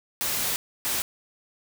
white noise bursts at uneven times, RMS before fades -27 dBFS, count 2, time 0.21-0.56 / 0.85-1.02 s, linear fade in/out 0 ms, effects none

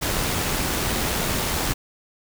pink noise with amplitude modulation, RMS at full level -23 dBFS, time 0.01-1.74 s, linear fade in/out 20 ms, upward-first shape sine, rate 89.6 Hz, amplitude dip 25%, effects none

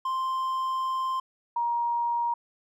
triangle / sine tone pair in turn, 1046.5 / 945 Hz, C6 / A#5, 0 / +23 cents, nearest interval major second, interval 177 cents, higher first, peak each -24 dBFS, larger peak neither, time 0.05-1.2 / 1.56-2.34 s, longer first, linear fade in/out 5 ms, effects none

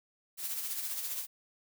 blue noise with tremolo, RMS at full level -35 dBFS, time 0.37-1.27 s, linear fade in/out 50 ms, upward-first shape sine, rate 15 Hz, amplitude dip 45%, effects none

